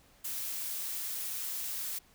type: noise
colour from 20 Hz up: blue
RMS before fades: -37 dBFS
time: 0.24-1.99 s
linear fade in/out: 10 ms
effects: pink hiss -63 dBFS RMS until 2.14 s